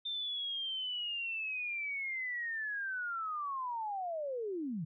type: linear sweep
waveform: sine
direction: down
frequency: 3600 to 143.5 Hz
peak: -35 dBFS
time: 0.05-4.85 s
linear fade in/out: 10 ms
effects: none